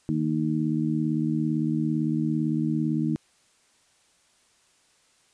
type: harmonic tone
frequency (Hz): 77.78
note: D#2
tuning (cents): 0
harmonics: 2 / 3 / 4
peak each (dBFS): -27 / -27 / -27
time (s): 0.09-3.16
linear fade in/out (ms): 0
effects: white hiss -63 dBFS RMS until 5.33 s + resampled to 22050 Hz